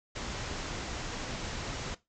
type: low-pass noise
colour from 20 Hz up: pink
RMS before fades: -38 dBFS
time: 0.15-1.95 s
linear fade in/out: 10 ms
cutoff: 7500 Hz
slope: 96 dB/octave
effects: noise-tail reverb RT60 0.2 s tail -17 dB re dry